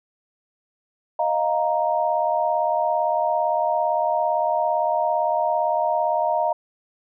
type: chord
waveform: sine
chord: Eb suspended second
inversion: none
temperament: just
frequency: 622.3 / 700 / 933.4 Hz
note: Eb5 / F5 / Bb5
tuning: 0 / +4 / +2 cents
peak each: -23 dBFS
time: 1.19-6.53 s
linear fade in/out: 5 ms
effects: none